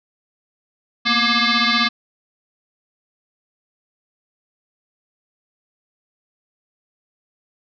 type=tone with frequency modulation; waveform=sine; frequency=1174.7 Hz; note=D6; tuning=in tune; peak=-14 dBFS; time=1.05-1.89 s; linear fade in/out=20 ms; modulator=473 Hz; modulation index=7.1; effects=none